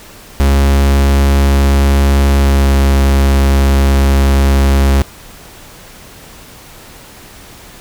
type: tone with pitch glide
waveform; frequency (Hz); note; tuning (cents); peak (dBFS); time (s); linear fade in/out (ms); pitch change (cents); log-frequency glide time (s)
45% pulse; 69.2 to 68.41; C#2 to C#2; -2 to -22; -7; 0.4-5.02; 0; -20; 2.36-2.72
effects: pink hiss -36 dBFS RMS until 7.8 s